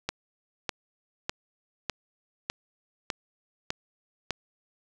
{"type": "click train", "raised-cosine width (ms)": 0.2, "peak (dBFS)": -11, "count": 8, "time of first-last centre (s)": [0.09, 4.307], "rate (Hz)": 1.66, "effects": []}